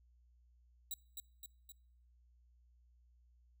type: tone with echo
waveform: 5% pulse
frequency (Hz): 3888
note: B7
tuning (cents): -28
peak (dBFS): -32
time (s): 0.91-0.94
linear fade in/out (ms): 2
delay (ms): 260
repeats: 3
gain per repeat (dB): -4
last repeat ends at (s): 1.72
effects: noise-tail reverb RT60 0.8 s tail -25 dB re dry + added 60 Hz sine -65 dBFS peak until 3.6 s